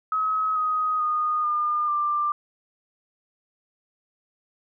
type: tone with pitch steps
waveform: sine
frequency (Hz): 1277 / 1253.6 / 1230.7 / 1208.1 / 1186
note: D#6 / D#6 / D#6 / D6 / D6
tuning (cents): +45 / +13 / -19 / +49 / +17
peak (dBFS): -21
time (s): 0.12-2.32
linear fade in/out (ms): 2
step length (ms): 440
effects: none